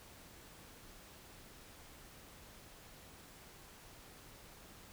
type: silence
effects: pink hiss -57 dBFS RMS until 4.92 s